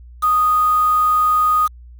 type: tone with quantisation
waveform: sine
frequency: 1240 Hz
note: D#6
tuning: 6 cents flat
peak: -12 dBFS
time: 0.22-1.68 s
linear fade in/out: 20 ms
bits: 5
effects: added 60 Hz sine -37 dBFS peak until 1.99 s